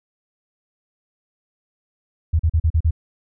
sine tone bursts, 80.5 Hz, E2, 41 cents flat, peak -13 dBFS, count 6, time 2.33-2.909 s, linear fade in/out 10 ms, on 64 ms, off 39 ms, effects none

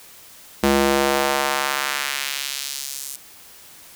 square tone with high-pass filter sweep, 69.3 Hz, C#2, in tune, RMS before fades -22 dBFS, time 0.63-3.16 s, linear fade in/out 5 ms, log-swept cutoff 240 to 8400 Hz, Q 1, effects white hiss -45 dBFS RMS until 3.95 s

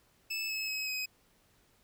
25% pulse tone with pitch steps, 2620 / 2588 / 2557 / 2526 Hz, E7 / E7 / D#7 / D#7, -11 / -32 / +47 / +26 cents, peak -30 dBFS, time 0.3-1.06 s, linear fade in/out 10 ms, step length 190 ms, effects pink hiss -68 dBFS RMS until 1.83 s

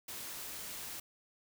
white noise, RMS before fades -44 dBFS, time 0.08-1 s, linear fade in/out 5 ms, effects none

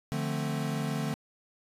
square chord, D minor seventh, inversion none, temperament equal with one note detuned, 148.45 / 174.61 / 220 / 261.6 Hz, D3 / F3 / A3 / C4, +19 / 0 / 0 / 0 cents, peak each -33 / -39 / -36 / -39 dBFS, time 0.12-1.14 s, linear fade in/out 0 ms, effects resampled to 32000 Hz

